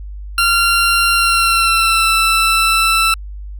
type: tone with pitch glide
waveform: 20% pulse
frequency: 1380 to 1329.1 Hz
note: F6 to E6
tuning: -21 to +14 cents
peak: -6 dBFS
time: 0.38-3.14 s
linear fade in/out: 2 ms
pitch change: -65 cents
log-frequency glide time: 1.15-2.13 s
effects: added 50 Hz sine -26 dBFS peak until 3.59 s